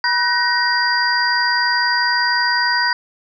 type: tone cluster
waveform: sine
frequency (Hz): 972 / 1506 / 1883 / 4781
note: B5 / F#6 / A#6 / D8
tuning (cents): -28 / +30 / +17 / +30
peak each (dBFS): -20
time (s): 0.04-2.93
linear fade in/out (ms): 2
effects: none